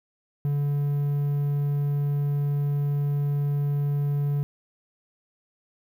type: tone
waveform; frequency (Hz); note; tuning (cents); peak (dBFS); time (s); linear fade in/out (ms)
triangle; 143.7; D3; -37; -20; 0.45-4.43; 0
effects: 9-bit